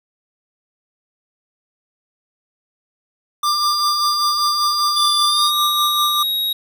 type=tone with tremolo; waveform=square; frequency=1187 Hz; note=D6; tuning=18 cents sharp; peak=-16 dBFS; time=3.43-6.23 s; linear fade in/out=5 ms; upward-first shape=sine; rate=5.1 Hz; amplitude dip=50%
type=tone; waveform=triangle; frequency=4799 Hz; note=D8; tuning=37 cents sharp; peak=-18 dBFS; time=3.44-5.51 s; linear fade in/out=50 ms
type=tone with pitch glide; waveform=square; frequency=3520 to 3794 Hz; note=A7 to A#7; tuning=0 to +30 cents; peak=-18 dBFS; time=4.96-6.53 s; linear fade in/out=5 ms; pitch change=+130 cents; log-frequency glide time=5.24-5.55 s
effects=8-bit